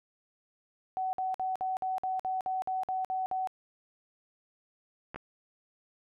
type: tone bursts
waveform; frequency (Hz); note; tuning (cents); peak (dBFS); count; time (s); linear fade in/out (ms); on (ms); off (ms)
sine; 752; F#5; +28; -29; 12; 0.97-3.473; 0; 160; 53
type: clicks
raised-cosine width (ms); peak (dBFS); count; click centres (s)
0.5; -24; 2; 5.145 / 5.16
effects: none